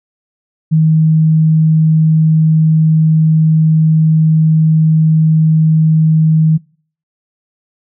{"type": "tone", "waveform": "sine", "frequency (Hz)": 158.2, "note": "D#3", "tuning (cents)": 29, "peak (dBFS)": -6, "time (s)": [0.71, 6.58], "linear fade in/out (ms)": 20, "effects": ["noise-tail reverb RT60 0.5 s tail -25 dB re dry"]}